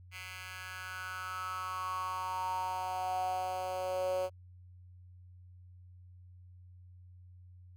10% pulse tone with high-pass filter sweep, 185 Hz, F#3, in tune, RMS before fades -37 dBFS, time 0.11-4.3 s, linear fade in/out 50 ms, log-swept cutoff 2000 to 520 Hz, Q 7.2, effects added 90 Hz sine -52 dBFS peak until 7.76 s

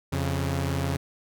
sawtooth tone pair together, 86.36 / 137.5 Hz, F2 / C#3, -19 / -14 cents, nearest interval minor sixth, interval 805 cents, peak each -24 dBFS, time 0.12-0.97 s, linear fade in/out 10 ms, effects none

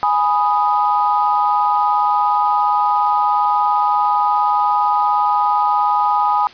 sine chord, G# minor, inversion none, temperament equal, 830.6 / 987.8 / 1244.5 Hz, G#5 / B5 / D#6, 0 / 0 / 0 cents, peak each -16 / -18 / -18 dBFS, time 0.03-6.47 s, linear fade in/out 0 ms, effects white hiss -39 dBFS RMS until 6.53 s + resampled to 11025 Hz

